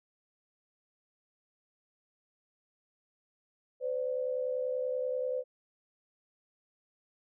sine tone pair together, 510 / 580.3 Hz, C5 / D5, -44 / -21 cents, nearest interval major second, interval 223 cents, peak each -31 / -37 dBFS, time 3.8-5.44 s, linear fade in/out 50 ms, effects none

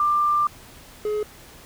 sine / triangle tone pair in turn, 1188 / 422.6 Hz, D6 / G#4, +20 / +30 cents, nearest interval octave + tritone, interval 1790 cents, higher first, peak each -17 / -20 dBFS, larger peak first, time 0-0.47 / 1.05-1.23 s, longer first, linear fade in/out 2 ms, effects pink hiss -46 dBFS RMS until 1.65 s

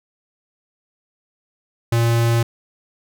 square tone, 116.54 Hz, A#2, in tune, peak -15 dBFS, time 1.92-2.43 s, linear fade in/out 5 ms, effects none

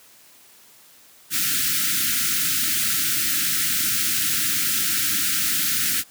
white band-stop noise, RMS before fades -22 dBFS, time 1.3-6.04 s, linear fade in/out 50 ms, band 340 to 1300 Hz, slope 96 dB/octave, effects white hiss -51 dBFS RMS until 6.1 s + high-pass 100 Hz 12 dB/octave

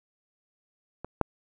clicks, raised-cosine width 1 ms, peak -22 / -8 dBFS, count 2, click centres 1.046 / 1.213 s, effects none

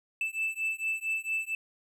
triangle beating tone pair, 2637 / 2641.4 Hz, E7 / E7, 0 / +3 cents, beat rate 4.4 Hz, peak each -31 / -31 dBFS, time 0.21-1.55 s, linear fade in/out 2 ms, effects none

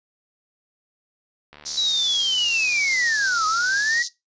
click train, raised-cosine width 0.3 ms, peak -27 dBFS, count 184, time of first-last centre 1.53-3.996 s, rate 74.2 Hz
white band-pass noise, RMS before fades -30 dBFS, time 1.65-4.09 s, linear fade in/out 20 ms, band 4200 to 6300 Hz, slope 48 dB/octave
sine linear two-way sweep, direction down then up, 3951 to 1244.5 to 1944 Hz, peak -19 dBFS, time 1.77-4.03 s, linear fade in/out 10 ms, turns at 3.46 s
effects noise-tail reverb RT60 0.2 s tail -19 dB re dry + resampled to 16000 Hz

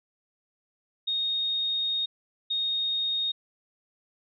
sine tone bursts at uneven times, 3715 Hz, A#7, 7 cents flat, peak -25 dBFS, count 2, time 1.07-2.06 / 2.5-3.32 s, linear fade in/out 10 ms, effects none

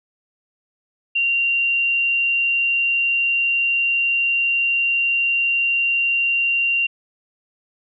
sine tone, 2766 Hz, F7, 17 cents flat, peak -16 dBFS, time 1.15-6.87 s, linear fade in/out 10 ms, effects none

